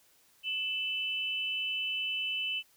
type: tone pair together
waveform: sine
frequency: 2637 / 3007 Hz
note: E7 / F#7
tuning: 0 / +27 cents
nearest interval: major second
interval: 227 cents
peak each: -34 / -33 dBFS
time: 0.43-2.63 s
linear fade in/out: 50 ms
effects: white hiss -65 dBFS RMS until 2.76 s